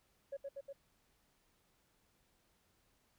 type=tone with echo; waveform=sine; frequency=554.4 Hz; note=C#5; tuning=in tune; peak=-38 dBFS; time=0.32-0.37 s; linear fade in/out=10 ms; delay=120 ms; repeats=3; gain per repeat=-2 dB; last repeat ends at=0.73 s; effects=tanh soft clip ceiling -37 dBFS + pink hiss -75 dBFS RMS until 3.18 s